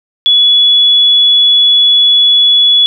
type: tone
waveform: sine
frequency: 3400 Hz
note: G#7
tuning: 40 cents sharp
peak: -4 dBFS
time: 0.26-2.86 s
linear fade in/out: 0 ms
effects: none